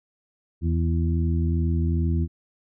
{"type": "harmonic tone with a mistuned harmonic", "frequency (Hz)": 82.41, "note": "E2", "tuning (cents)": 0, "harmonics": [1, 2, 3, 4], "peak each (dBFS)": [-21, -27, -31, -33], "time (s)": [0.61, 2.28], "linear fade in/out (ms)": 50, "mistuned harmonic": 4, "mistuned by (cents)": 28, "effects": []}